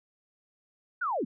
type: linear sweep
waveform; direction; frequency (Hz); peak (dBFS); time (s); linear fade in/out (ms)
sine; down; 1536 to 174.61; -27; 1.01-1.25; 10
effects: none